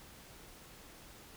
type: silence
effects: pink hiss -55 dBFS RMS until 1.36 s